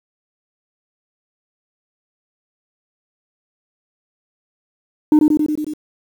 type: tone with echo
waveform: sine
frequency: 303.4 Hz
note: D#4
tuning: 44 cents flat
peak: -4 dBFS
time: 5.12-5.19 s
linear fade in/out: 2 ms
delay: 91 ms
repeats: 6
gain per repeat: -3 dB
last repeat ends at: 5.736 s
effects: tanh soft clip ceiling -6 dBFS + 7-bit